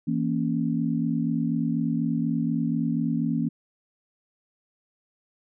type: chord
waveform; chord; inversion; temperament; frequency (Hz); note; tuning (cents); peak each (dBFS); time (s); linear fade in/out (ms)
sine; A# diminished; second; equal; 164.81 / 233.1 / 277.2; E3 / A#3 / C#4; 0 / 0 / 0; -27 / -26 / -28; 0.07-3.49; 10
effects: none